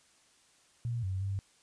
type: tone with pitch steps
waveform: sine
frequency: 118.3 / 94.5 / 98 Hz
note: A#2 / F#2 / G2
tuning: +26 / +37 / 0 cents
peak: -31 dBFS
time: 0.85-1.39 s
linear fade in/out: 0 ms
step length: 180 ms
effects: white hiss -65 dBFS RMS until 1.62 s + resampled to 22050 Hz